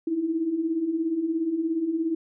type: beating tone pair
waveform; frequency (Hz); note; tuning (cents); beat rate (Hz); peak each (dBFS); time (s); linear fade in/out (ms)
sine; 311.1 / 328.1; D#4 / E4; 0 / -8; 17; -31 / -24; 0.07-2.15; 5
effects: none